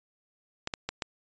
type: clicks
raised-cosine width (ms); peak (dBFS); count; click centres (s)
0.2; -14; 4; 0.674 / 0.738 / 0.89 / 1.022
effects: resampled to 16000 Hz